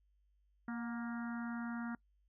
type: harmonic tone with a mistuned harmonic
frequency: 234.3 Hz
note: A#3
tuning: 9 cents sharp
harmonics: 1 / 3 / 4 / 5 / 6 / 7 / 8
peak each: -39 / -53 / -53 / -54 / -49 / -55 / -57 dBFS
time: 0.68-1.95 s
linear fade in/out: 2 ms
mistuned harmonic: 3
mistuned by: +42 cents
effects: noise-tail reverb RT60 0.1 s tail -24 dB re dry + added 50 Hz sine -70 dBFS peak until 2.28 s